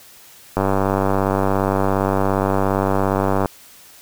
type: click train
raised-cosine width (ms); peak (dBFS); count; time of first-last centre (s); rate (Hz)
1; -4; 282; 0.57-3.458; 97.3
effects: white hiss -45 dBFS RMS until 4.01 s